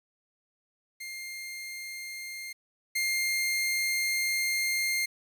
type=tone pair in turn; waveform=sawtooth; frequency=2114 / 2114 Hz; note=C7 / C7; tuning=+17 / +17 cents; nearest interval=unison; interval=0 cents; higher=neither; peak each=-34 / -23 dBFS; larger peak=second; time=1-2.53 / 2.95-5.06 s; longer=second; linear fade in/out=10 ms; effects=10-bit